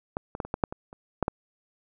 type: clicks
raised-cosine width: 1 ms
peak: -15 / -21 / -14 / -25 / -13 / -8 / -21 / -30 / -9 / -11 dBFS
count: 10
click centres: 0.169 / 0.351 / 0.402 / 0.45 / 0.541 / 0.638 / 0.725 / 0.929 / 1.227 / 1.281 s
effects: none